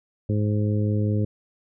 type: harmonic tone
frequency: 105 Hz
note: G#2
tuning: 19 cents sharp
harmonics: 1 / 2 / 3 / 4 / 5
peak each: -21 / -27 / -31 / -33 / -35 dBFS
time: 0.29-1.25 s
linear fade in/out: 5 ms
effects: none